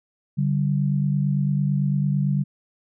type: tone pair together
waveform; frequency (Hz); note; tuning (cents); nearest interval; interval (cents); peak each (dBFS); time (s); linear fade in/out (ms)
sine; 144.16 / 193.1; D3 / G3; -32 / -26; perfect fourth; 506; -20 / -24; 0.37-2.44; 20
effects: none